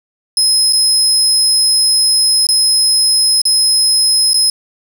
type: tone with dropouts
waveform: 30% pulse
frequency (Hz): 5120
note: D#8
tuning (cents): +49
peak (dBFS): -5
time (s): 0.37-4.5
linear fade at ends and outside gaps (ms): 2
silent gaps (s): 0.726-0.731 / 2.469-2.488 / 3.417-3.453 / 4.334-4.342
effects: 7-bit